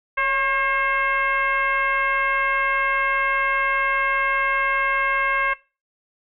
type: tone with frequency modulation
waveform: sine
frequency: 1611 Hz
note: G6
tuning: 47 cents sharp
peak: -18 dBFS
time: 0.17-5.54 s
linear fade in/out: 10 ms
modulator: 527 Hz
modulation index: 1.5
effects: noise-tail reverb RT60 0.3 s tail -19 dB re dry

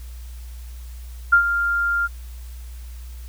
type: tone with ADSR envelope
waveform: sine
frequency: 1396.9 Hz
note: F6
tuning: in tune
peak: -8 dBFS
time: 1.32-2.08 s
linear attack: 12 ms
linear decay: 92 ms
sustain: -10 dB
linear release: 28 ms
effects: added 60 Hz sine -33 dBFS peak until 3.28 s + white hiss -50 dBFS RMS until 3.28 s

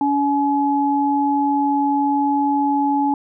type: tone pair together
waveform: sine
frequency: 283.3 / 849 Hz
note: C#4 / G#5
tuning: +38 / +38 cents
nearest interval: octave + perfect fifth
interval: 1900 cents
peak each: -18 dBFS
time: 0.01-3.14 s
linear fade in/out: 2 ms
effects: none

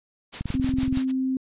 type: noise with tremolo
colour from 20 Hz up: white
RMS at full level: -33 dBFS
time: 0.32-1.12 s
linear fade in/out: 20 ms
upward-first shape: sine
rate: 6.4 Hz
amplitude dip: 100%
type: click train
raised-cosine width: 5 ms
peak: -16 dBFS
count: 13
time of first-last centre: 0.41-0.973 s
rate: 21.3 Hz
type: tone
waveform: sine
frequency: 261.6 Hz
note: C4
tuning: in tune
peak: -22 dBFS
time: 0.54-1.37 s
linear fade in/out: 2 ms
effects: resampled to 8000 Hz

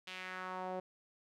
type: tone with band-pass filter sweep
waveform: sawtooth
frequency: 185 Hz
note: F#3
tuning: in tune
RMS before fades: -43 dBFS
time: 0.07-0.8 s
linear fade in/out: 5 ms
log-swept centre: 3100 to 570 Hz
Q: 2.1
effects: none

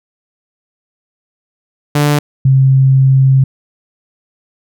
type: tone pair in turn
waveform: sawtooth / sine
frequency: 146.83 / 133.56 Hz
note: D3 / C3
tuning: 0 / +36 cents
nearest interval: major second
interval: 164 cents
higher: first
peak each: -5 dBFS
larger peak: neither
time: 1.95-2.19 / 2.45-3.44 s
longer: second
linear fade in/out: 5 ms
effects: none

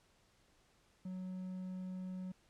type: tone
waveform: triangle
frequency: 185 Hz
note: F#3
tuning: in tune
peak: -39 dBFS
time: 1.05-2.32 s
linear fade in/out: 5 ms
effects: pink hiss -71 dBFS RMS until 2.49 s + low-pass 9000 Hz 12 dB/octave

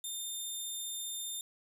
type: tone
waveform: 10% pulse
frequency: 3615 Hz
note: A7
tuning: 46 cents sharp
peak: -29 dBFS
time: 0.04-1.41 s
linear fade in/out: 2 ms
effects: resampled to 32000 Hz + 11-bit

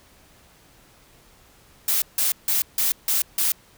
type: noise bursts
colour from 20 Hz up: blue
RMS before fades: -21 dBFS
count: 6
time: 1.88-3.52 s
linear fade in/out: 2 ms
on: 140 ms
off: 160 ms
effects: pink hiss -54 dBFS RMS until 3.77 s

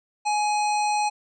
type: harmonic tone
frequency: 838 Hz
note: G#5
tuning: 15 cents sharp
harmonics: 1 / 3 / 5 / 7 / 9 / 10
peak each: -21 / -31 / -35 / -38 / -40 / -41 dBFS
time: 0.25-1.1 s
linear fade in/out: 20 ms
effects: none

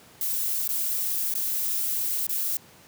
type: noise with dropouts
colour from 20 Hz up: violet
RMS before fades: -27 dBFS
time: 0.21-2.57 s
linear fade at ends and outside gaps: 2 ms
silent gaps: 0.678-0.69 / 1.34-1.351 / 2.268-2.292 s
effects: pink hiss -52 dBFS RMS until 2.87 s + high-pass 100 Hz 12 dB/octave

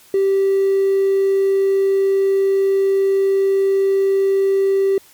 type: tone with hard clipping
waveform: triangle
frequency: 390 Hz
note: G4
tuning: 9 cents flat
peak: -13 dBFS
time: 0.14-4.98 s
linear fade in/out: 2 ms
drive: 4 dB
effects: white hiss -48 dBFS RMS until 5.13 s + MP3 96 kbps

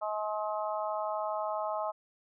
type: harmonic tone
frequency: 212.2 Hz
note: G#3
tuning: 38 cents sharp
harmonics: 3 / 4 / 5 / 6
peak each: -34 / -36 / -38 / -40 dBFS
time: 0.01-1.92 s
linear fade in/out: 20 ms
effects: none

